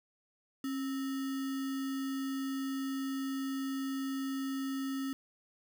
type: tone with sample-and-hold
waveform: sine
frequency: 270 Hz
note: C#4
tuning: 45 cents flat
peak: -33 dBFS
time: 0.64-5.13 s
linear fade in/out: 2 ms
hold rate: 1575 Hz
effects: none